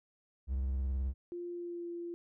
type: tone with vibrato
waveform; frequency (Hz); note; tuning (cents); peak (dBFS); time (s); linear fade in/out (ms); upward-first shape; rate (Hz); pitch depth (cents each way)
triangle; 66; C2; +16; -29; 0.47-1.14; 50; triangle; 19; 130
type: tone with pitch glide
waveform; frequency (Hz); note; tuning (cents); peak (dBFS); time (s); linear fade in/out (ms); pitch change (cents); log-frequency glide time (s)
sine; 349.2 to 343.8; F4 to F4; 0 to -27; -38; 1.32-2.14; 0; -27; 1.52-1.88
effects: none